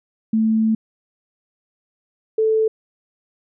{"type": "tone pair in turn", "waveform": "sine", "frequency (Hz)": [220.8, 439.4], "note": ["A3", "A4"], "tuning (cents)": [6, -2], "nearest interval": "octave", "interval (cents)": 1192, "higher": "second", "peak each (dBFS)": -14, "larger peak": "neither", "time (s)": [[0.33, 0.75], [2.38, 2.68]], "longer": "first", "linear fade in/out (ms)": 5, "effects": []}